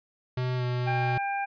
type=tone with pitch glide; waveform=square; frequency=126.4 to 123.8 Hz; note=B2 to B2; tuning=+41 to +5 cents; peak=-27 dBFS; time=0.37-1.18 s; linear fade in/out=5 ms; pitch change=-36 cents; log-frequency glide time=0.56-0.64 s
type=harmonic tone; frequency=797 Hz; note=G5; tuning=28 cents sharp; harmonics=1 / 2 / 3; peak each=-28 / -35 / -36 dBFS; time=0.86-1.46 s; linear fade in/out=20 ms
effects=resampled to 11025 Hz